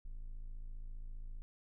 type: tone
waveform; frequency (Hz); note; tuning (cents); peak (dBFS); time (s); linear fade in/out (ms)
triangle; 27.5; A0; 0; -40; 0.05-1.42; 0
effects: none